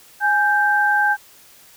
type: tone pair together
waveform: sine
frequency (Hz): 830.6 / 1568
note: G#5 / G6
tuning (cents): 0 / 0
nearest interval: major seventh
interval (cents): 1100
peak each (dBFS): -18 / -16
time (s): 0.2-1.17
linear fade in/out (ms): 50
effects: white hiss -48 dBFS RMS until 1.76 s